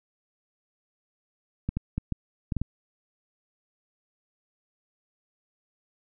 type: clicks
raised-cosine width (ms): 5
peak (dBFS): -15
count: 7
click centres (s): 1.69 / 1.77 / 1.98 / 2.123 / 2.522 / 2.567 / 2.616
effects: none